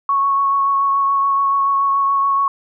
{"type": "tone with vibrato", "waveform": "sine", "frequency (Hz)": 1106, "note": "C#6", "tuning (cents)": -4, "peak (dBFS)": -13, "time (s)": [0.09, 2.48], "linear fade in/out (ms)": 2, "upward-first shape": "triangle", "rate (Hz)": 7, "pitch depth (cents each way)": 16, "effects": []}